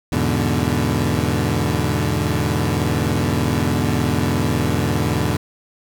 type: chord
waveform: 20% pulse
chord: E dominant seventh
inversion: none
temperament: equal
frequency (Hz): 82.41 / 103.83 / 123.47 / 146.83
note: E2 / G#2 / B2 / D3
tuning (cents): 0 / 0 / 0 / 0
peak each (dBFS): -18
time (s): 0.12-5.37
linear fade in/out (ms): 5
effects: none